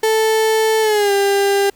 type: tone with pitch glide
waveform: 35% pulse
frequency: 440 to 398.8 Hz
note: A4 to G4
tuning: 0 to +30 cents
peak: -11 dBFS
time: 0.03-1.7 s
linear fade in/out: 5 ms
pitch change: -170 cents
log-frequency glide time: 0.81-1.12 s
effects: pink hiss -53 dBFS RMS until 1.75 s